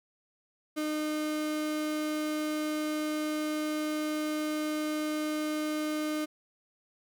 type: tone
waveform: 35% pulse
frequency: 305.5 Hz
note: D#4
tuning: 32 cents flat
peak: -28 dBFS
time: 0.76-6.26 s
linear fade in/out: 20 ms
effects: none